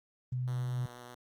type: tone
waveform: sine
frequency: 126 Hz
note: B2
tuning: 35 cents sharp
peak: -31 dBFS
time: 0.32-0.86 s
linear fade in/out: 5 ms
type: tone with vibrato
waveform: 5% pulse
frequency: 122 Hz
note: B2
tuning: 21 cents flat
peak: -36 dBFS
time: 0.47-1.15 s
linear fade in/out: 10 ms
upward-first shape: sine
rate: 8.2 Hz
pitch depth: 13 cents each way
effects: Opus 24 kbps